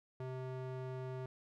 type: tone with band-pass filter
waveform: square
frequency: 129.3 Hz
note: C3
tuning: 20 cents flat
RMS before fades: -43 dBFS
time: 0.2-1.26 s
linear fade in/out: 2 ms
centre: 420 Hz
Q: 0.6
effects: none